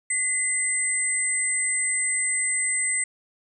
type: tone pair together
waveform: sine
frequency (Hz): 2037 / 8148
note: C7 / C9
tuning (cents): -47 / -47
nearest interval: 2 octaves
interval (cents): 2400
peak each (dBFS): -27 / -23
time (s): 0.1-3.04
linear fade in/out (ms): 5
effects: none